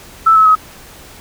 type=tone with pitch steps; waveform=sine; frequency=1319 / 1294.8 / 1271.1 Hz; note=E6 / E6 / D#6; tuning=+1 / -31 / +37 cents; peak=-5 dBFS; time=0.26-0.554 s; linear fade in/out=10 ms; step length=98 ms; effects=pink hiss -38 dBFS RMS until 1.2 s